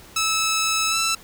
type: tone with pitch glide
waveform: 10% pulse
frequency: 1304 to 1327.6 Hz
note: E6 to E6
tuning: -19 to +12 cents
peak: -11 dBFS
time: 0.16-1.15 s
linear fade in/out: 5 ms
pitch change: +31 cents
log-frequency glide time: 0.89-0.97 s
effects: pink hiss -46 dBFS RMS until 1.23 s